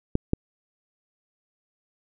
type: clicks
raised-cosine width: 3 ms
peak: -8 dBFS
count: 2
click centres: 0.154 / 0.334 s
effects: none